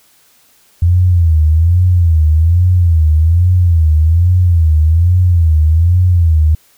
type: tone with vibrato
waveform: sine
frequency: 83.8 Hz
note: E2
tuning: 29 cents sharp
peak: -6 dBFS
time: 0.82-6.55 s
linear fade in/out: 5 ms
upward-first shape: sine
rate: 1.2 Hz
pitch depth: 140 cents each way
effects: white hiss -50 dBFS RMS until 6.77 s